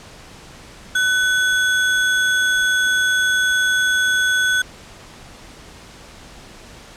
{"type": "tone with sample-and-hold", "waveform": "sine", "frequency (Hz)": 1500, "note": "F#6", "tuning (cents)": 23, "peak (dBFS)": -14, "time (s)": [0.95, 4.62], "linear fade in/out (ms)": 5, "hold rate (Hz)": 4900, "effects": ["pink hiss -41 dBFS RMS until 6.96 s", "low-pass 8000 Hz 12 dB/octave"]}